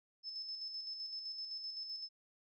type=tone with tremolo; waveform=sine; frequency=5240 Hz; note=E8; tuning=11 cents flat; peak=-40 dBFS; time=0.23-2.09 s; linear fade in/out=50 ms; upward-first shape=square; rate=7.8 Hz; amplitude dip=40%; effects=none